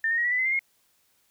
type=tone with pitch steps; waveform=sine; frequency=1800 / 1846.3 / 1893.9 / 1942.6 / 1992.6 / 2044 / 2097 / 2150 Hz; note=A6 / A#6 / A#6 / B6 / B6 / C7 / C7 / C7; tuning=+39 / -17 / +27 / -29 / +15 / -41 / +3 / +47 cents; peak=-22 dBFS; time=0.04-0.592 s; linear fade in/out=2 ms; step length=69 ms; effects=white hiss -67 dBFS RMS until 1.3 s